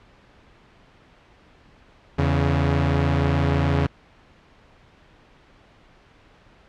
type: tone pair together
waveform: sawtooth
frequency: 83.07 / 139.7 Hz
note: E2 / C#3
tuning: +14 / +14 cents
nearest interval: major sixth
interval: 900 cents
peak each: -17 dBFS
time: 2.18-3.87 s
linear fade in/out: 10 ms
effects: pink hiss -53 dBFS RMS until 6.68 s + low-pass 3000 Hz 12 dB/octave